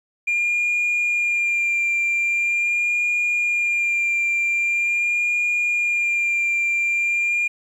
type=tone with vibrato; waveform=sine; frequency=2400 Hz; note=D7; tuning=37 cents sharp; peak=-16 dBFS; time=0.27-7.48 s; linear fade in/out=10 ms; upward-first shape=sine; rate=0.43 Hz; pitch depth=18 cents each way; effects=tanh soft clip ceiling -16 dBFS + 9-bit